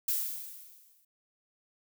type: noise with exponential decay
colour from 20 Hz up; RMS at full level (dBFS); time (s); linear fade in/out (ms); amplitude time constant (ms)
violet; -28; 0.08-1.05; 5; 210
effects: none